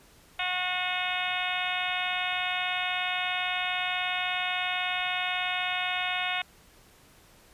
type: harmonic tone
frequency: 363.7 Hz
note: F#4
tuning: 30 cents flat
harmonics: 2 / 3 / 4 / 5 / 6 / 7 / 8 / 9 / 10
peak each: -34 / -39 / -36 / -39 / -34 / -34 / -36 / -42 / -37 dBFS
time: 0.39-6.42 s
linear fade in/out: 5 ms
effects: pink hiss -57 dBFS RMS until 7.53 s + resampled to 32000 Hz